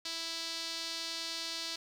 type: tone with band-pass filter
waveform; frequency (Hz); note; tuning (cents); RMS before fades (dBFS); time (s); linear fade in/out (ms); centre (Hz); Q
sawtooth; 329.6; E4; 0; -39; 0.05-1.76; 5; 4500; 2.9
effects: 10-bit